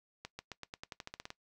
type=accelerating click train; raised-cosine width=0.2 ms; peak=-25 dBFS; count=13; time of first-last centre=0.25-1.304 s; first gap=140 ms; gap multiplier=0.91; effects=noise-tail reverb RT60 0.1 s tail -19 dB re dry